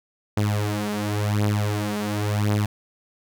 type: beating tone pair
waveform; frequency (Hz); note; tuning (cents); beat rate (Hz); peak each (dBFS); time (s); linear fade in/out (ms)
sawtooth; 103.83 / 104.76; G#2 / G#2; 0 / +16; 0.93; -20 / -21; 0.37-2.66; 5
effects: none